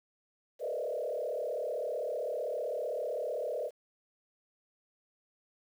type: tone with frequency modulation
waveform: sine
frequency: 547 Hz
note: C#5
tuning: 23 cents flat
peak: -32 dBFS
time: 0.59-3.71 s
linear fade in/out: 50 ms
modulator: 35.6 Hz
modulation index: 2.6
effects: 10-bit